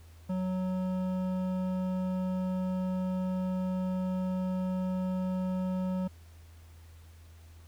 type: tone with hard clipping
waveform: sine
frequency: 185.1 Hz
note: F#3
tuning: 1 cent sharp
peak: -31 dBFS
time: 0.29-6.08 s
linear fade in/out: 10 ms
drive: 11 dB
effects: added 82 Hz sine -50 dBFS peak until 7.67 s + pink hiss -62 dBFS RMS until 7.67 s